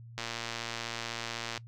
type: click train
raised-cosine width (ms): 0.2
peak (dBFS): -18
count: 163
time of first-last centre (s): 0.18-1.577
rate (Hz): 116
effects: noise-tail reverb RT60 0.1 s tail -21 dB re dry + added 116 Hz sine -46 dBFS peak until 1.67 s